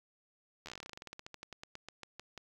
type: slowing click train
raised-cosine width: 0.2 ms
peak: -28 dBFS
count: 28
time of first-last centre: 0.66-2.377 s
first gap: 12 ms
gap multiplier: 1.11
effects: 9-bit